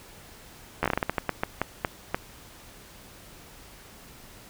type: slowing click train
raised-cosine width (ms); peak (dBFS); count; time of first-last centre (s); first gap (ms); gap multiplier
0.5; -9; 15; 0.83-2.145; 12; 1.28
effects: pink hiss -49 dBFS RMS until 4.49 s